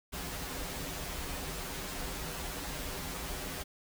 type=noise with comb filter; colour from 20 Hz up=pink; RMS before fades=-39 dBFS; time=0.12-3.64 s; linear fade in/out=20 ms; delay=9.1 ms; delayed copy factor=-0.95; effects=none